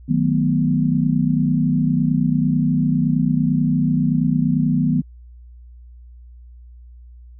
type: chord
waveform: sine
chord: B dominant seventh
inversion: first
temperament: equal with one note detuned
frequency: 155.56 / 185 / 218.4 / 246.9 Hz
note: D#3 / F#3 / A3 / B3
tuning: 0 / 0 / -13 / 0 cents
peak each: -19 / -22 / -24 / -19 dBFS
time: 0.08-5.02 s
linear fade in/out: 20 ms
effects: added 60 Hz sine -39 dBFS peak until 7.39 s